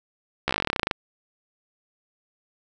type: slowing click train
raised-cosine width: 0.3 ms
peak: -6 dBFS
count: 18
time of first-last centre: 0.48-0.912 s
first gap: 14 ms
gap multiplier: 1.07
effects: none